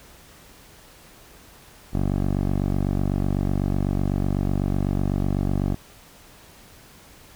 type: tone with low-pass filter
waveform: 10% pulse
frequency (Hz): 48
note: G1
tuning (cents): -36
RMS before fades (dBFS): -23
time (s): 1.93-5.75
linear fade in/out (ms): 10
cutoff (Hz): 680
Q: 0.54
effects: pink hiss -49 dBFS RMS until 7.35 s